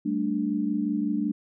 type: chord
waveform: sine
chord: G suspended second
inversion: none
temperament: equal with one note detuned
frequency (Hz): 196 / 221.5 / 293.7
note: G3 / A3 / D4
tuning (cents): 0 / +12 / 0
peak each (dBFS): -30 / -28 / -27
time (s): 0.05-1.32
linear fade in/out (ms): 10
effects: none